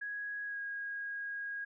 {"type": "tone with pitch glide", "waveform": "sine", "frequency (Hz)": [1661.2, 1639.3], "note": ["G#6", "G#6"], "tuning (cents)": [0, -23], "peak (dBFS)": -37, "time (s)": [0.01, 1.65], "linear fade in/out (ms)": 10, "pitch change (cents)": -23, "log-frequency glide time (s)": [0.45, 0.59], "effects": []}